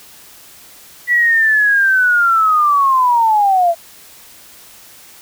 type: linear sweep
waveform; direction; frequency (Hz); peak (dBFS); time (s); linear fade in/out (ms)
sine; down; 1962 to 659.3; -9; 1.07-3.75; 50
effects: white hiss -41 dBFS RMS until 5.21 s